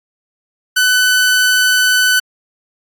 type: tone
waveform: sawtooth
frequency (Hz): 1502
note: F#6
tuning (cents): +26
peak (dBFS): -6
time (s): 0.76-2.2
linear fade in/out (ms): 10
effects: AAC 64 kbps